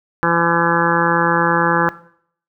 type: harmonic tone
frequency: 169.2 Hz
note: E3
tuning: 45 cents sharp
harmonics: 1 / 2 / 3 / 5 / 6 / 7 / 8 / 9 / 10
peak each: -22 / -22 / -22 / -22 / -22 / -22 / -22 / -22 / -22 dBFS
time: 0.23-1.89 s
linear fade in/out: 0 ms
effects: noise-tail reverb RT60 0.6 s tail -17 dB re dry